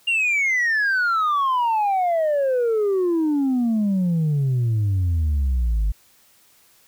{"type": "exponential sweep", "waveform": "sine", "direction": "down", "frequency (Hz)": [2820, 49], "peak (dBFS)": -15, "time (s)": [0.07, 5.92], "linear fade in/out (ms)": 10, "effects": ["tanh soft clip ceiling -16 dBFS", "white hiss -56 dBFS RMS until 6.87 s"]}